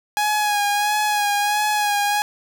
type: tone with vibrato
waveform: sawtooth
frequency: 830.6 Hz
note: G#5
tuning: in tune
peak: -14 dBFS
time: 0.17-2.22 s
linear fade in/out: 0 ms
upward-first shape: sine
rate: 1.5 Hz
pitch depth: 31 cents each way
effects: none